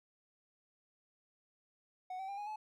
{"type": "tone with pitch steps", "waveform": "triangle", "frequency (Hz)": [740, 767.9, 796.8, 826.8, 857.9], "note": ["F#5", "G5", "G5", "G#5", "A5"], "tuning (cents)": [0, -36, 28, -8, -44], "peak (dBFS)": -38, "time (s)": [2.1, 2.56], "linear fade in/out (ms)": 5, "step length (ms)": 92, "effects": []}